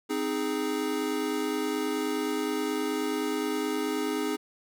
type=chord; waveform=square; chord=Ab major; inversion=first; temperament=equal; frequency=261.6 / 311.1 / 415.3 Hz; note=C4 / Eb4 / Ab4; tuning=0 / 0 / 0 cents; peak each=-34 / -32 / -32 dBFS; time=0.09-4.37 s; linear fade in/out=20 ms; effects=none